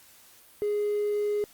triangle tone with hard clipping, 415.3 Hz, G#4, in tune, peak -25 dBFS, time 0.62-1.44 s, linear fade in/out 0 ms, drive 4 dB, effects white hiss -55 dBFS RMS until 1.53 s + Opus 48 kbps

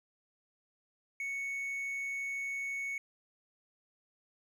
triangle tone, 2217 Hz, C#7, in tune, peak -33 dBFS, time 1.2-2.98 s, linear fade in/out 2 ms, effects none

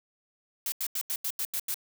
blue noise bursts, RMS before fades -31 dBFS, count 8, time 0.66-1.743 s, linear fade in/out 2 ms, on 61 ms, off 85 ms, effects none

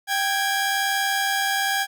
sawtooth tone pair together, 785 / 1650.9 Hz, G5 / G#6, +2 / -11 cents, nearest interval octave + minor second, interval 1287 cents, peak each -20 dBFS, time 0.07-1.87 s, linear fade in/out 50 ms, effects none

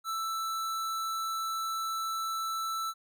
square tone, 1323 Hz, E6, 6 cents sharp, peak -32 dBFS, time 0.04-2.94 s, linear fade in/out 50 ms, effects none

